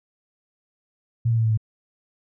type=tone with pitch steps; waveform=sine; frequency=116.54 / 114.67 / 112.83 / 111.02 / 109.24 Hz; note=A#2 / A#2 / A2 / A2 / A2; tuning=0 / -28 / +44 / +16 / -12 cents; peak=-17 dBFS; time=1.25-1.575 s; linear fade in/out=10 ms; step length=65 ms; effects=none